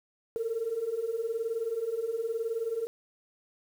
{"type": "beating tone pair", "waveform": "sine", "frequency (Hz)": [441.2, 460.2], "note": ["A4", "A#4"], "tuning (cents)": [5, -22], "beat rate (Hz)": 19, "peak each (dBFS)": [-34, -30], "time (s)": [0.36, 2.87], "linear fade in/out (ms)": 0, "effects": ["tanh soft clip ceiling -22 dBFS", "9-bit"]}